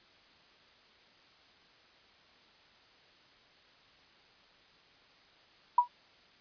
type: tone with exponential decay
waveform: sine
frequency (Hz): 972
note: B5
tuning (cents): -28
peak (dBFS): -16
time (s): 5.78-5.88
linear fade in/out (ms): 5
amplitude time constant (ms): 21
effects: white hiss -61 dBFS RMS until 6.4 s + resampled to 11025 Hz